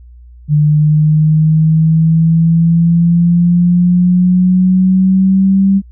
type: exponential sweep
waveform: sine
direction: up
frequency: 148.8 to 196 Hz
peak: -6 dBFS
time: 0.48-5.82 s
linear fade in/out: 50 ms
effects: added 60 Hz sine -34 dBFS peak until 5.91 s